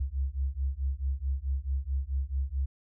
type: beating tone pair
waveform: sine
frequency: 65.41 / 70.01 Hz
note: C2 / C#2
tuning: 0 / +18 cents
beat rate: 4.6 Hz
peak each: -31 / -31 dBFS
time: 0-2.66 s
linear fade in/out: 10 ms
effects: none